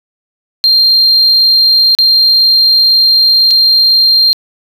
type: tone with dropouts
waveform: sine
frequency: 4186 Hz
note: C8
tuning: in tune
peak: -3 dBFS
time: 0.64-4.33 s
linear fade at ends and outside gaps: 0 ms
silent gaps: 1.95-1.987 / 3.507-3.51 s
effects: tanh soft clip ceiling -2 dBFS + 7-bit